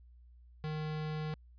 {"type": "tone", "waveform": "square", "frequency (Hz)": 154.2, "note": "D#3", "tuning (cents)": -15, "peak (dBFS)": -36, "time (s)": [0.64, 1.34], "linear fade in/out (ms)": 0, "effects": ["added 60 Hz sine -55 dBFS peak until 1.58 s", "resampled to 11025 Hz"]}